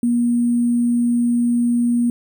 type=tone with sample-and-hold; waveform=sine; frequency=239 Hz; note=A#3; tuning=43 cents sharp; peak=-14 dBFS; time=0.03-2.1 s; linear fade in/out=2 ms; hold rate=8820 Hz; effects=none